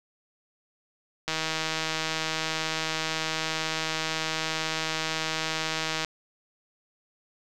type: click train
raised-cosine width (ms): 0.2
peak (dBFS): -11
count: 759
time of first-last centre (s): 1.28-6.047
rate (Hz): 159
effects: none